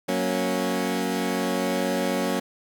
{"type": "chord", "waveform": "20% pulse", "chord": "F# major", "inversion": "none", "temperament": "equal", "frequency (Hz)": [185, 233.1, 277.2], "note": ["F#3", "A#3", "C#4"], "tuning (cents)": [0, 0, 0], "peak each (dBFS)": -23, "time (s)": [0.08, 2.4], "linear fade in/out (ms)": 10, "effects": []}